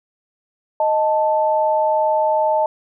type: tone pair together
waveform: sine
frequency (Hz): 622.3 / 880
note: D#5 / A5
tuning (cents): 0 / 0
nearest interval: tritone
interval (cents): 600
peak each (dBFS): -17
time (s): 0.8-2.66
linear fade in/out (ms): 2
effects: none